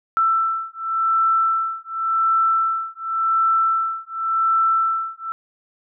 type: beating tone pair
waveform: sine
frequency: 1331 / 1331.9 Hz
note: E6 / E6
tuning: +16 / +17 cents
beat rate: 0.9 Hz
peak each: -20 / -20 dBFS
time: 0.17-5.32 s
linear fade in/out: 0 ms
effects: none